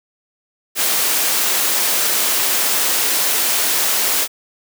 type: high-pass noise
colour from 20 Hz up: white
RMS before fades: -17 dBFS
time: 0.75-4.28 s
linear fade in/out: 50 ms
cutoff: 290 Hz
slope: 12 dB/octave
effects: none